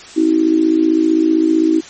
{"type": "tone with amplitude modulation", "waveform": "sine", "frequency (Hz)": 320, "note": "D#4", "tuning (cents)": 49, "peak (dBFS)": -6, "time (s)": [0.16, 1.81], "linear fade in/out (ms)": 20, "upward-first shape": "sine", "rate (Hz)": 55.6, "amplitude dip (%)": 80, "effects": ["white hiss -36 dBFS RMS until 1.89 s", "MP3 32 kbps"]}